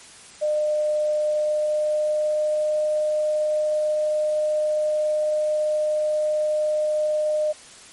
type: tone with pitch glide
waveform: sine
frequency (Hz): 605 to 609.6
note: D#5 to D#5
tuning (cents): -49 to -36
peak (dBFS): -19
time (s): 0.41-7.53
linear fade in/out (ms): 20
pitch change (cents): +13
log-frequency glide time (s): 1.23-2.78
effects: white hiss -45 dBFS RMS until 7.92 s + MP3 48 kbps